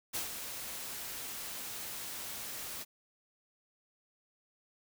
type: noise with ADSR envelope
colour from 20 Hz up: white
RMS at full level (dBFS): -35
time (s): 0.13-2.85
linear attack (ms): 23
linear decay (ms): 130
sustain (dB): -7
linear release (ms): 31
effects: none